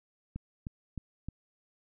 click train, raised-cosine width 5 ms, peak -25 dBFS, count 4, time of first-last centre 0.36-1.286 s, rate 3.24 Hz, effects none

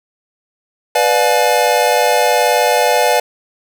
square chord, B diminished seventh, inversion none, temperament just, 493.9 / 592.7 / 711.2 / 853.4 Hz, B4 / D5 / F5 / Ab5, 0 / +16 / +31 / +47 cents, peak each -17 dBFS, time 0.95-3.2 s, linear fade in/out 5 ms, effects none

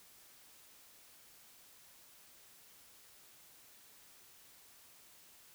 silence, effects white hiss -61 dBFS RMS until 5.54 s

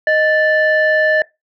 sine tone pair together, 621.5 / 1760 Hz, D#5 / A6, -2 / 0 cents, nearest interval octave + tritone, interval 1802 cents, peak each -12 dBFS, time 0.07-1.22 s, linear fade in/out 2 ms, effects noise-tail reverb RT60 0.2 s tail -22 dB re dry + tanh soft clip ceiling -6 dBFS

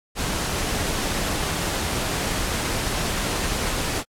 pink noise, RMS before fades -25 dBFS, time 0.15-4.04 s, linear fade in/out 50 ms, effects low-pass 11000 Hz 12 dB/octave + AAC 64 kbps

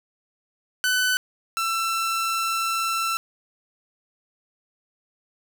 sawtooth tone pair in turn, 1503 / 1339 Hz, F#6 / E6, +27 / +27 cents, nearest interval major second, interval 200 cents, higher first, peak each -16 / -19 dBFS, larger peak first, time 0.84-1.17 / 1.57-3.17 s, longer second, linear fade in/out 0 ms, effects none

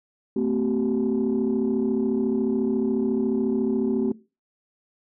sine tone cluster, 222.1 / 256.2 / 383.3 Hz, A3 / C4 / G4, +16 / -36 / -39 cents, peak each -24 dBFS, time 0.36-4.12 s, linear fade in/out 5 ms, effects noise-tail reverb RT60 0.3 s tail -20 dB re dry + tanh soft clip ceiling -15 dBFS

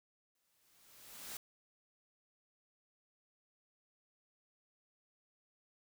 white noise with exponential growth, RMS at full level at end -44 dBFS, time 0.35-1.37 s, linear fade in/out 2 ms, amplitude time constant 220 ms, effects none

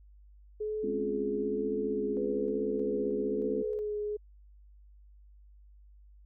sine tone with vibrato, 424 Hz, G#4, 36 cents sharp, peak -31 dBFS, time 0.6-4.17 s, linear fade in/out 10 ms, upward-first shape sine, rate 1.1 Hz, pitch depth 25 cents each way
sine chord, Db major seventh, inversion second, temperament equal, 207.7 / 261.6 / 277.2 / 349.2 Hz, Ab3 / C4 / Db4 / F4, 0 / 0 / 0 / 0 cents, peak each -38 dBFS, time 0.83-3.63 s, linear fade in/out 10 ms
sine tone with tremolo, 493.9 Hz, B4, in tune, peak -36 dBFS, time 2.17-3.79 s, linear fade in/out 0 ms, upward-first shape square, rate 1.6 Hz, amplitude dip 30%
effects added 50 Hz sine -53 dBFS peak until 6.25 s

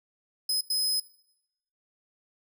sawtooth tone bursts at uneven times, 5070 Hz, D#8, 32 cents sharp, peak -22 dBFS, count 2, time 0.49-0.61 / 0.7-1 s, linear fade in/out 5 ms, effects noise-tail reverb RT60 0.8 s tail -20 dB re dry

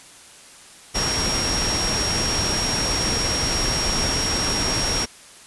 sine tone in noise, 5588 Hz, F8, in tune, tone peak -23 dBFS, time 0.94-5.06 s, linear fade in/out 20 ms, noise pink, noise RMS -24 dBFS, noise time 0.94-5.06 s, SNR -2 dB, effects white hiss -45 dBFS RMS until 5.46 s + resampled to 24000 Hz

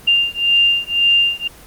sine beating tone pair, 2794 / 2795.9 Hz, F7 / F7, 0 / +1 cents, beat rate 1.9 Hz, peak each -15 dBFS, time 0.07-1.48 s, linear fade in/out 10 ms, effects pink hiss -41 dBFS RMS until 1.66 s + Opus 24 kbps

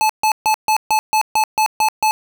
square tone bursts, 866 Hz, A5, 28 cents flat, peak -13 dBFS, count 10, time 0.01-2.11 s, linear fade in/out 0 ms, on 84 ms, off 140 ms, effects none

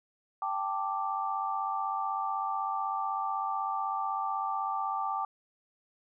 sine chord, G suspended second, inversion none, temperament equal, 784 / 880 / 1174.7 Hz, G5 / A5 / D6, 0 / 0 / 0 cents, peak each -34 / -35 / -33 dBFS, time 0.42-5.25 s, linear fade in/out 2 ms, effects none

